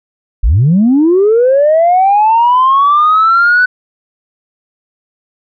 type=linear sweep; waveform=sine; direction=up; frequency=39.4 to 1503 Hz; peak=-4 dBFS; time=0.43-3.66 s; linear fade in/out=10 ms; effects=tanh soft clip ceiling -2 dBFS